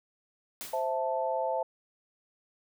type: noise with exponential decay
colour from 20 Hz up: white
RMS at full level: -37 dBFS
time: 0.61-0.98 s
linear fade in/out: 0 ms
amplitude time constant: 80 ms
type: chord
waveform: sine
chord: A minor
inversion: first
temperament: equal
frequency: 523.3 / 659.3 / 880 Hz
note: C5 / E5 / A5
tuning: 0 / 0 / 0 cents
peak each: -32 dBFS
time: 0.73-1.63 s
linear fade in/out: 5 ms
effects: none